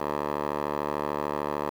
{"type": "tone with band-pass filter", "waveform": "10% pulse", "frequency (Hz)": 73.42, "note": "D2", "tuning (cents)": 0, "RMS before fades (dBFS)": -30, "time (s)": [0, 1.7], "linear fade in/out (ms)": 5, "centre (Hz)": 780, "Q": 2.2, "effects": ["8-bit"]}